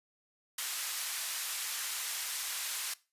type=band-pass noise; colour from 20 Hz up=white; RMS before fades=-37 dBFS; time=0.58-2.94 s; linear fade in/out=5 ms; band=1200 to 13000 Hz; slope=12 dB/octave; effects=noise-tail reverb RT60 0.3 s tail -20 dB re dry + resampled to 32000 Hz